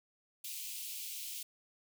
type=high-pass noise; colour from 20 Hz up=white; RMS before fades=-43 dBFS; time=0.44-1.43 s; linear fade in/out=5 ms; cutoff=2400 Hz; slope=48 dB/octave; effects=none